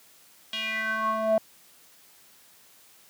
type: tone with band-pass filter sweep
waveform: square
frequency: 220 Hz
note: A3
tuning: in tune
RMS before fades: -27 dBFS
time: 0.53-1.38 s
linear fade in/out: 2 ms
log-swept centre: 3200 to 610 Hz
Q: 5.4
effects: white hiss -56 dBFS RMS until 3.09 s + high-pass 100 Hz 12 dB/octave

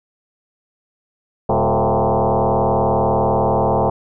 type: tone with frequency modulation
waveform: sine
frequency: 131.2 Hz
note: C3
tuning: 5 cents sharp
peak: -13 dBFS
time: 1.49-3.9 s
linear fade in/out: 5 ms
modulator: 111 Hz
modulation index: 7.5
effects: none

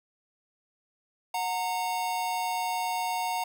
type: tone pair together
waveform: square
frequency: 730 / 922.4 Hz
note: F#5 / A#5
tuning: -24 / -19 cents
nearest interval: major third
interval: 405 cents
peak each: -32 / -31 dBFS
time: 1.34-3.44 s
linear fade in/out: 5 ms
effects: none

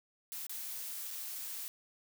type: noise with dropouts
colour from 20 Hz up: blue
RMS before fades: -42 dBFS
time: 0.32-1.68 s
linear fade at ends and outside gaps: 0 ms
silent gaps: 0.467-0.495 / 1.106-1.11 s
effects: none

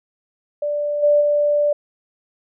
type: tone with level steps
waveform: sine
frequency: 587.3 Hz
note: D5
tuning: in tune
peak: -19 / -11 / -14 dBFS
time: 0.62-1.73 s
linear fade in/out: 5 ms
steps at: 1.02 / 1.2 s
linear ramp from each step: 20 ms
effects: none

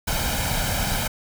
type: noise with comb filter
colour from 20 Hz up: pink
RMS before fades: -24 dBFS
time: 0.07-1.08 s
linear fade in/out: 10 ms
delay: 1.3 ms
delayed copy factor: +0.65
effects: none

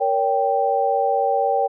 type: chord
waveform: sine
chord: G diminished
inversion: first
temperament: equal with one note detuned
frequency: 466.2 / 562.1 / 784 Hz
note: Bb4 / Db5 / G5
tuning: 0 / +24 / 0 cents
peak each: -23 / -22 / -19 dBFS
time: 0-1.68 s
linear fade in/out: 20 ms
effects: none

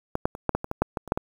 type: clicks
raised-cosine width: 1 ms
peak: -11 / -7 / -22 / -7 / -9 / -17 / -14 / -6 / -13 / -25 / -6 / -13 dBFS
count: 12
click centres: 0.154 / 0.255 / 0.351 / 0.493 / 0.55 / 0.644 / 0.714 / 0.82 / 0.972 / 1.077 / 1.121 / 1.175 s
effects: 7-bit

